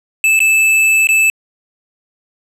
square tone with dropouts, 2626 Hz, E7, 7 cents flat, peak -9 dBFS, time 0.24-1.3 s, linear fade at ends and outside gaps 1 ms, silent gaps 0.392-0.403 / 1.071-1.089 s, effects low-pass 12000 Hz 12 dB/octave

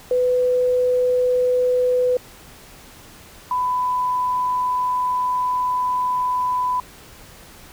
sine tone pair in turn, 499.5 / 999 Hz, B4 / B5, +20 / +20 cents, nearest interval octave, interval 1200 cents, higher second, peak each -15 / -18 dBFS, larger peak first, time 0.11-2.17 / 3.51-6.8 s, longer second, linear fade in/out 2 ms, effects pink hiss -44 dBFS RMS until 7.72 s

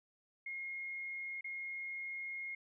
sine tone with dropouts, 2147 Hz, C7, 44 cents sharp, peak -40 dBFS, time 0.46-2.55 s, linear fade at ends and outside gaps 5 ms, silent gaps 1.41-1.443 s, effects none

